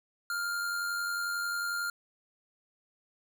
square tone with amplitude modulation, 1402 Hz, F6, 6 cents sharp, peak -30 dBFS, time 0.3-1.9 s, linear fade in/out 2 ms, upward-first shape sine, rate 91.1 Hz, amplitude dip 35%, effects none

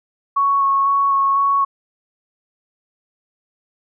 sine tone with vibrato, 1106 Hz, C#6, 4 cents flat, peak -13 dBFS, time 0.36-1.65 s, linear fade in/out 10 ms, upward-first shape square, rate 2 Hz, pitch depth 10 cents each way, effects none

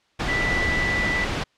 sine tone in noise, 1975.5 Hz, B6, in tune, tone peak -22 dBFS, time 0.28-1.25 s, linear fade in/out 10 ms, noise pink, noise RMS -25 dBFS, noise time 0.19-1.44 s, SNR 0 dB, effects white hiss -64 dBFS RMS until 1.57 s + low-pass 4000 Hz 12 dB/octave

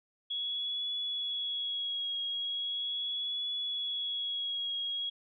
sine tone with vibrato, 3345 Hz, G#7, 12 cents sharp, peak -32 dBFS, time 0.3-5.1 s, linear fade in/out 10 ms, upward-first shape triangle, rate 0.39 Hz, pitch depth 31 cents each way, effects none

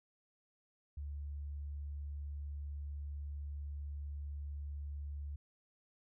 sine tone, 72.2 Hz, D2, 29 cents flat, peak -40 dBFS, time 0.97-5.36 s, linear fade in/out 5 ms, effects none

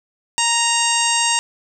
harmonic tone, 932.3 Hz, A#5, in tune, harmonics 1 / 2 / 3 / 4 / 5 / 6 / 7 / 8 / 9, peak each -21 / -26 / -21 / -27 / -27 / -27 / -26 / -24 / -23 dBFS, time 0.38-1.39 s, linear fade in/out 0 ms, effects none

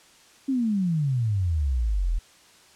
sine exponential sweep, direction down, 277.5 to 38 Hz, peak -21 dBFS, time 0.48-2.19 s, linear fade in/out 10 ms, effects white hiss -54 dBFS RMS until 2.75 s + low-pass 8000 Hz 12 dB/octave

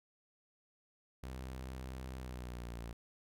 sawtooth tone with pitch glide, 64.5 to 57.8 Hz, C2 to A#1, -24 to -14 cents, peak -39 dBFS, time 1.23-2.93 s, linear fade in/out 5 ms, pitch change -190 cents, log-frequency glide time 2.16-2.81 s, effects none

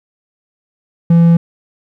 triangle tone, 168.5 Hz, E3, 38 cents sharp, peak -3 dBFS, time 1.1-1.37 s, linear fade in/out 5 ms, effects none

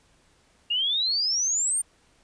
sine exponential sweep, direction up, 2790 to 9090 Hz, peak -22 dBFS, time 0.7-1.82 s, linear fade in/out 10 ms, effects pink hiss -62 dBFS RMS until 2.23 s + resampled to 22050 Hz

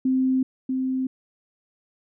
sine tone pair in turn, 260.4 / 260.4 Hz, C4 / C4, -8 / -8 cents, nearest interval unison, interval 0 cents, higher neither, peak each -18 / -22 dBFS, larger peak first, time 0.05-0.43 / 0.69-1.07 s, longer neither, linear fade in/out 5 ms, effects none

